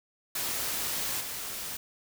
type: noise with level steps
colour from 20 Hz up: white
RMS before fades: -32 / -37 dBFS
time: 0.35-1.77 s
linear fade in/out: 5 ms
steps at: 1.2 s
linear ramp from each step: 10 ms
effects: none